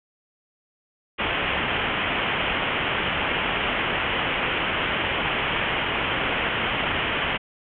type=low-pass noise; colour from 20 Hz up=white; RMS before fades=-25 dBFS; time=1.18-7.38 s; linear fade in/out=20 ms; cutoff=3200 Hz; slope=96 dB/octave; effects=none